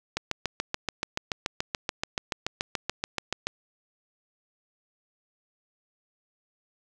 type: click train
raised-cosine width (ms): 0.2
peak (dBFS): -10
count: 24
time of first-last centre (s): 0.17-3.47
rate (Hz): 6.97
effects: none